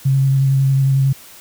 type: tone with vibrato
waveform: sine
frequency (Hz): 135.3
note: C#3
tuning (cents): -42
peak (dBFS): -11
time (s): 0.05-1.13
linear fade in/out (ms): 10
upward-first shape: square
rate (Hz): 11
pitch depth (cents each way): 13
effects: white hiss -41 dBFS RMS until 1.4 s